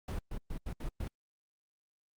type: noise bursts at uneven times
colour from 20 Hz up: brown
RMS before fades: -37 dBFS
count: 6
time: 0.08-0.19 / 0.31-0.38 / 0.5-0.58 / 0.66-0.73 / 0.8-0.89 / 1-1.08 s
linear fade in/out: 5 ms
effects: Opus 48 kbps